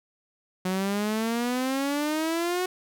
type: exponential sweep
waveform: sawtooth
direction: up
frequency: 182.8 to 370 Hz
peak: -21 dBFS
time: 0.65-2.66 s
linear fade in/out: 5 ms
effects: none